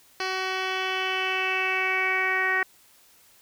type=tone with low-pass filter sweep; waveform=10% pulse; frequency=376.3 Hz; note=F#4; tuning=29 cents sharp; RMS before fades=-26 dBFS; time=0.2-2.63 s; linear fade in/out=2 ms; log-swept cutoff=4100 to 1900 Hz; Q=5.1; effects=white hiss -57 dBFS RMS until 3.41 s